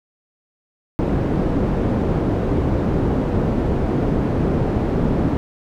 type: low-pass noise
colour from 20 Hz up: white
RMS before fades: -19 dBFS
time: 0.99-5.37 s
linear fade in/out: 0 ms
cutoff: 320 Hz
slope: 12 dB/octave
effects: none